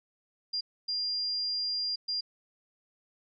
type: tone bursts at uneven times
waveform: sine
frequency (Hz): 4800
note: D8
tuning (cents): +37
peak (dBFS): -29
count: 3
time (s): 0.53-0.61 / 0.88-1.96 / 2.08-2.21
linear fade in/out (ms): 10
effects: none